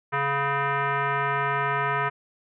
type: tone with frequency modulation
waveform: sine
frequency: 138.9 Hz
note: C#3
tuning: 4 cents sharp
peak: -22 dBFS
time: 0.12-2.1 s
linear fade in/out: 20 ms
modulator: 561 Hz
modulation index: 3.1
effects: none